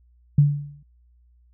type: tone with exponential decay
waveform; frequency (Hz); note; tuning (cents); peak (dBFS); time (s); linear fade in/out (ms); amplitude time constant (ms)
sine; 144.7; D3; -25; -9; 0.38-0.83; 5; 96
effects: added 60 Hz sine -54 dBFS peak until 1.53 s